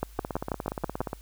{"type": "two click trains", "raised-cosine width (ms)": 1, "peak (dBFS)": [-13, -17], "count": [7, 17], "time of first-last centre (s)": [[0.03, 1.006], [0.19, 1.131]], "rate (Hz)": [6.15, 17], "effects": ["added 51 Hz sine -46 dBFS peak until 1.21 s", "white hiss -57 dBFS RMS until 1.21 s"]}